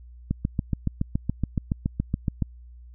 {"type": "click train", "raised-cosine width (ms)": 5, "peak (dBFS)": -11, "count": 16, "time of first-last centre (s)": [0.31, 2.423], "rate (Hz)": 7.1, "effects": ["added 60 Hz sine -43 dBFS peak until 2.94 s"]}